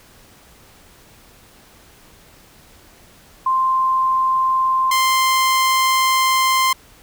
sine / sawtooth tone pair in turn, 1046.5 / 1046.5 Hz, C6 / C6, 0 / 0 cents, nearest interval unison, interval 0 cents, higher neither, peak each -14 / -10 dBFS, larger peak second, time 3.46-4.91 / 4.91-6.73 s, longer second, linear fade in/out 5 ms, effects pink hiss -48 dBFS RMS until 7.02 s

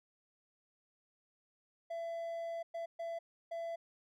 triangle tone bursts at uneven times, 670 Hz, E5, 28 cents sharp, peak -36 dBFS, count 4, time 1.9-2.63 / 2.74-2.86 / 2.99-3.19 / 3.51-3.76 s, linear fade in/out 10 ms, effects none

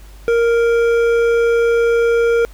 triangle tone with hard clipping, 466.2 Hz, A#4, in tune, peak -13 dBFS, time 0.28-2.45 s, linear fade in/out 0 ms, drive 13 dB, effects added 50 Hz sine -36 dBFS peak until 2.53 s + pink hiss -47 dBFS RMS until 2.53 s

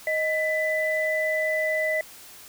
sine tone pair together, 625.4 / 1994 Hz, D#5 / B6, +9 / +16 cents, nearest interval octave + minor sixth, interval 2007 cents, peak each -25 / -25 dBFS, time 0.07-2.01 s, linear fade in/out 2 ms, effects white hiss -46 dBFS RMS until 2.48 s

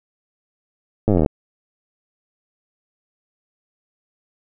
slowing click train, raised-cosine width 2 ms, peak -4 dBFS, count 17, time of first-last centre 1.08-1.261 s, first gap 9 ms, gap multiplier 1.03, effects none

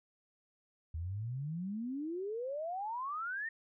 sine exponential sweep, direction up, 77.2 to 1864.7 Hz, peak -36 dBFS, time 0.94-3.49 s, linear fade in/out 5 ms, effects none

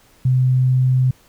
sine tone, 128.5 Hz, C3, 31 cents flat, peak -12 dBFS, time 0.25-1.11 s, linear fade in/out 5 ms, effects pink hiss -53 dBFS RMS until 1.28 s

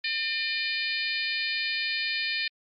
harmonic tone with a mistuned harmonic, 602 Hz, D5, 43 cents sharp, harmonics 3 / 4 / 5 / 6 / 7 / 8, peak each -33 / -31 / -37 / -36 / -34 / -36 dBFS, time 0.04-2.48 s, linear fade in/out 5 ms, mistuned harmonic 6, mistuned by +20 cents, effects Opus 48 kbps

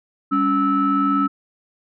sine tone cluster, 200.9 / 281.2 / 1307 Hz, G3 / C#4 / E6, +43 / +25 / -15 cents, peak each -23 / -18 / -18 dBFS, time 0.31-1.28 s, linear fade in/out 20 ms, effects tanh soft clip ceiling -9 dBFS

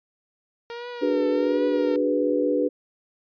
sawtooth tone with vibrato, 466.2 Hz, A#4, in tune, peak -29 dBFS, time 0.7-1.96 s, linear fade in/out 0 ms, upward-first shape triangle, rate 1.3 Hz, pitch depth 86 cents each way
sine chord, G# half-diminished seventh, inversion second, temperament equal, 293.7 / 370 / 415.3 / 493.9 Hz, D4 / F#4 / G#4 / B4, 0 / 0 / 0 / 0 cents, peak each -24 / -28 / -28 / -23 dBFS, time 1.01-2.69 s, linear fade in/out 20 ms
effects resampled to 11025 Hz

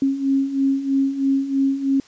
sine beating tone pair, 270 / 273.1 Hz, C#4 / C#4, -45 / -26 cents, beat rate 3.1 Hz, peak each -23 / -18 dBFS, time 0.02-2 s, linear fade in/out 2 ms, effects white hiss -50 dBFS RMS until 2.07 s + resampled to 16000 Hz

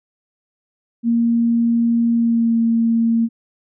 sine tone with pitch glide, 233.1 to 229.4 Hz, A#3 to A#3, 0 to -28 cents, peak -13 dBFS, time 1.03-3.29 s, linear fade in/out 50 ms, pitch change -28 cents, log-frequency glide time 2.13-2.58 s, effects none

